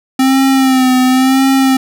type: tone with vibrato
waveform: square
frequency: 261.6 Hz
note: C4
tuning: in tune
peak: -8 dBFS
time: 0.19-1.77 s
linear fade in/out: 5 ms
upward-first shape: sine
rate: 0.95 Hz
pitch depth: 45 cents each way
effects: none